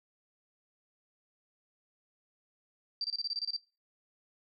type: tone bursts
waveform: sine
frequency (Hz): 4685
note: D8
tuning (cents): -5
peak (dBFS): -31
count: 10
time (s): 3.01-3.565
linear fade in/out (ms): 2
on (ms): 33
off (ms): 25
effects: noise-tail reverb RT60 0.3 s tail -22 dB re dry